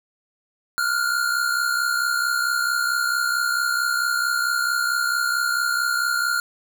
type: tone pair together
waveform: square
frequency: 1396.9 / 1461.4 Hz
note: F6 / F#6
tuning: 0 / -22 cents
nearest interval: minor second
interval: 78 cents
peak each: -22 / -26 dBFS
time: 0.78-6.4 s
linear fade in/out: 0 ms
effects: none